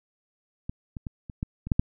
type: clicks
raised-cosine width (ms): 5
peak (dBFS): -19 / -23 / -21 / -25 / -16 / -22 / -9 / -7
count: 8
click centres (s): 0.695 / 0.968 / 1.068 / 1.298 / 1.429 / 1.67 / 1.718 / 1.795
effects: none